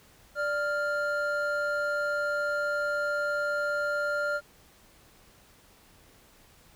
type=tone pair together; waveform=triangle; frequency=587.3 / 1398.1 Hz; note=D5 / F6; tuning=0 / +1 cents; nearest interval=octave + minor third; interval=1501 cents; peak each=-28 / -27 dBFS; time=0.35-4.41 s; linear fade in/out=50 ms; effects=pink hiss -58 dBFS RMS until 6.75 s